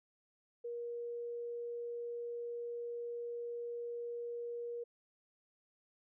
sine tone, 474.5 Hz, A#4, 31 cents sharp, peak -39 dBFS, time 0.64-4.84 s, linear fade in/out 10 ms, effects none

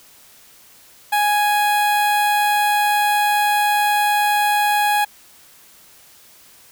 sawtooth tone with notch filter, 830.6 Hz, G#5, in tune, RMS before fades -17 dBFS, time 1.12-5.05 s, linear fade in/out 10 ms, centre 5700 Hz, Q 1.2, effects white hiss -48 dBFS RMS until 6.71 s

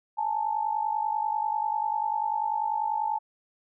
sine tone pair together, 844.8 / 895 Hz, G#5 / A5, +29 / +29 cents, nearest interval minor second, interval 100 cents, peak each -28 dBFS, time 0.17-3.19 s, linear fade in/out 20 ms, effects none

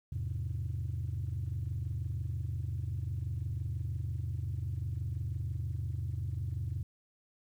sine chord, E augmented, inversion none, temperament just, 82.41 / 103.01 / 128.76 Hz, E2 / G#2 / B#2, 0 / -14 / -27 cents, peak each -36 / -36 / -37 dBFS, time 0.12-6.83 s, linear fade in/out 5 ms, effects tanh soft clip ceiling -28 dBFS + 11-bit

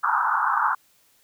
white band-pass noise, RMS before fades -22 dBFS, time 0.03-0.75 s, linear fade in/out 10 ms, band 820 to 1500 Hz, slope 96 dB/octave, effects white hiss -61 dBFS RMS until 1.23 s

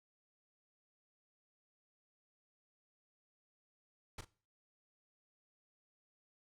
pink noise with echo, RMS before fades -45 dBFS, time 4.18-4.21 s, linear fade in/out 5 ms, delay 38 ms, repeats 1, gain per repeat -10 dB, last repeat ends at 4.248 s, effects noise-tail reverb RT60 0.4 s tail -19 dB re dry + low-pass 9000 Hz 12 dB/octave

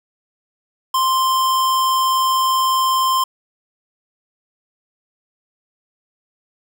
square tone, 1046.5 Hz, C6, in tune, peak -15 dBFS, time 0.94-3.24 s, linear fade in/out 5 ms, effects none

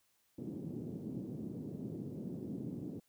white band-pass noise, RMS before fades -43 dBFS, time 0.38-3 s, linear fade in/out 5 ms, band 120 to 320 Hz, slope 24 dB/octave, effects white hiss -75 dBFS RMS until 3.08 s

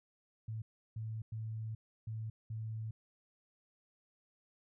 sine tone bursts at uneven times, 110.5 Hz, A2, 8 cents sharp, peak -38 dBFS, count 5, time 0.48-0.62 / 0.96-1.22 / 1.32-1.75 / 2.07-2.3 / 2.5-2.91 s, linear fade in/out 5 ms, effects none

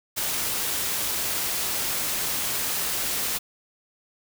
white noise, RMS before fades -27 dBFS, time 0.16-3.39 s, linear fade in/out 20 ms, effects none

